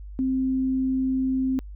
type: tone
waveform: sine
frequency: 261.6 Hz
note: C4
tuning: in tune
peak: -21 dBFS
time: 0.19-1.59 s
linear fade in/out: 0 ms
effects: added 50 Hz sine -36 dBFS peak until 1.75 s